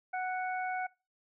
harmonic tone, 740 Hz, F#5, in tune, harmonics 1 / 2 / 3, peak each -33 / -39 / -43 dBFS, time 0.13-0.87 s, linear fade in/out 10 ms, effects noise-tail reverb RT60 0.3 s tail -24 dB re dry

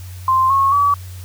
sine tone with pitch steps, 1046.5 / 1093.5 / 1142.5 Hz, C6 / C#6 / D6, 0 / -24 / -48 cents, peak -11 dBFS, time 0.28-0.94 s, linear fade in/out 2 ms, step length 220 ms, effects added 91 Hz sine -30 dBFS peak until 1.24 s + white hiss -43 dBFS RMS until 1.24 s

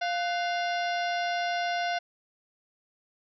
harmonic tone with a mistuned harmonic, 698.5 Hz, F5, in tune, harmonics 1 / 2 / 3 / 4 / 5 / 6 / 7 / 8, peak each -28 / -34 / -38 / -40 / -42 / -44 / -45 / -46 dBFS, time 0.01-1.99 s, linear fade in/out 10 ms, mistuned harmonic 2, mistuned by +120 cents, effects none

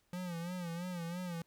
square tone with vibrato, 174.61 Hz, F3, in tune, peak -39 dBFS, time 0.13-1.42 s, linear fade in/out 2 ms, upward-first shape sine, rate 3 Hz, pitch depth 82 cents each way, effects pink hiss -75 dBFS RMS until 1.46 s

